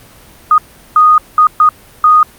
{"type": "tone bursts at uneven times", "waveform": "sine", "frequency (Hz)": 1238, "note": "D#6", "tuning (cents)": -9, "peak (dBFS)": -3, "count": 5, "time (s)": [[0.51, 0.58], [0.96, 1.18], [1.38, 1.47], [1.6, 1.69], [2.04, 2.23]], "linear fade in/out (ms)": 2, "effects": ["pink hiss -40 dBFS RMS until 2.38 s", "Opus 32 kbps"]}